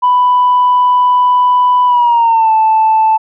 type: tone with pitch glide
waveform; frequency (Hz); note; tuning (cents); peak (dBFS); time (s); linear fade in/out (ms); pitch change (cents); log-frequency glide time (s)
sine; 992 to 878.7; B5 to A5; +7 to -3; -5; 0.02-3.18; 20; -210; 1.86-2.52
effects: tanh soft clip ceiling -3 dBFS